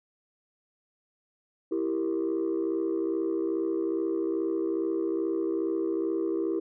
sine chord, E diminished, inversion none, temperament equal, 329.6 / 392 / 466.2 Hz, E4 / G4 / Bb4, 0 / 0 / 0 cents, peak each -27 / -29 / -33 dBFS, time 1.71-6.6 s, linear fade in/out 10 ms, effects tanh soft clip ceiling -21 dBFS

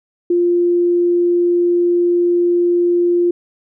sine tone, 349.2 Hz, F4, in tune, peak -11 dBFS, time 0.3-3.31 s, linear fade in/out 5 ms, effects none

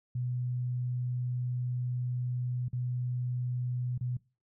sine tone with dropouts, 124.1 Hz, B2, 9 cents sharp, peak -30 dBFS, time 0.15-4.17 s, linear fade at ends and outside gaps 5 ms, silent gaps 2.684-2.73 / 3.979-4.009 s, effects noise-tail reverb RT60 0.3 s tail -21 dB re dry

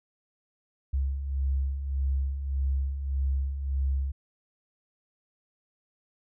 sine beating tone pair, 66.5 / 68.2 Hz, C2 / C#2, +29 / -28 cents, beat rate 1.7 Hz, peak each -34 / -26 dBFS, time 0.93-4.12 s, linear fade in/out 10 ms, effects none

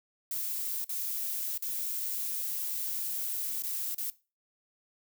violet noise with dropouts, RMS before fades -34 dBFS, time 0.31-4.1 s, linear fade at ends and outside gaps 1 ms, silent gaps 0.843-0.893 / 1.577-1.623 / 3.622-3.636 / 3.946-3.981 s, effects noise-tail reverb RT60 0.3 s tail -19 dB re dry

